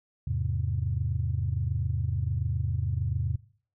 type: chord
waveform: sine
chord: E augmented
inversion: none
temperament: equal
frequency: 82.41 / 103.83 / 130.81 Hz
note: E2 / G#2 / B#2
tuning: 0 / 0 / 0 cents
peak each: -30 dBFS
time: 0.27-3.36 s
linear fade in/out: 5 ms
effects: noise-tail reverb RT60 0.5 s tail -22 dB re dry + tanh soft clip ceiling -16 dBFS

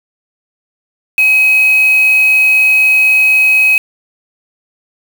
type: tone with quantisation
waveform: sine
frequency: 2542 Hz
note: D#7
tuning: 36 cents sharp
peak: -6 dBFS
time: 1.18-3.78 s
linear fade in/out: 2 ms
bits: 3
effects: none

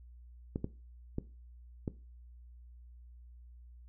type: clicks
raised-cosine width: 3 ms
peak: -21 dBFS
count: 4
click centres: 0.559 / 0.644 / 1.184 / 1.878 s
effects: noise-tail reverb RT60 0.3 s tail -17 dB re dry + added 60 Hz sine -51 dBFS peak until 3.88 s

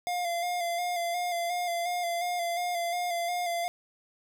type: tone with vibrato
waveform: square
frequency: 698.5 Hz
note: F5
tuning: in tune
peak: -29 dBFS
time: 0.07-3.68 s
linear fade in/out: 0 ms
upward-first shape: square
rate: 2.8 Hz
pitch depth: 30 cents each way
effects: none

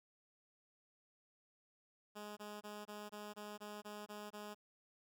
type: tone bursts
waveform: 10% pulse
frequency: 208.6 Hz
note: G#3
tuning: 8 cents sharp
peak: -39 dBFS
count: 10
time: 2.15-4.548 s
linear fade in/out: 20 ms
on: 220 ms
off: 22 ms
effects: none

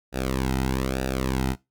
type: tone with flanger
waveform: sawtooth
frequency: 65.41 Hz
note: C2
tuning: in tune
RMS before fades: -26 dBFS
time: 0.12-1.56 s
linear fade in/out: 50 ms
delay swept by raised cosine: 0.93 to 1.79 ms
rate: 1.1 Hz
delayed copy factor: -0.8
effects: noise-tail reverb RT60 0.2 s tail -19 dB re dry

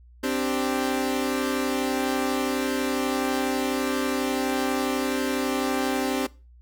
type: chord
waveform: sawtooth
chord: C suspended second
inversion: none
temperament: equal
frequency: 261.6 / 293.7 / 392 Hz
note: C4 / D4 / G4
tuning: 0 / 0 / 0 cents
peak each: -22 / -25 / -26 dBFS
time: 0.23-6.27 s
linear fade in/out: 10 ms
effects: noise-tail reverb RT60 0.3 s tail -20 dB re dry + added 60 Hz sine -48 dBFS peak until 6.61 s

